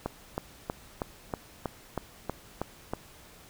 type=click train; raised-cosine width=1 ms; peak=-16 dBFS; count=10; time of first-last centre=0.06-2.935 s; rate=3.13 Hz; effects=pink hiss -53 dBFS RMS until 3.49 s